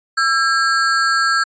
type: ring-modulated tone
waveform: square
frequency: 1480 Hz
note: F#6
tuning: in tune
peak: -11 dBFS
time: 0.17-1.44 s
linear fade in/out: 10 ms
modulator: 140 Hz
effects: resampled to 16000 Hz